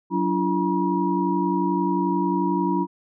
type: tone cluster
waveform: sine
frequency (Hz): 184.8 / 288.4 / 339.7 / 960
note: F#3 / D4 / F4 / B5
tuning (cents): -2 / -31 / -48 / -49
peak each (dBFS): -25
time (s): 0.1-2.87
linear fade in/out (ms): 50
effects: none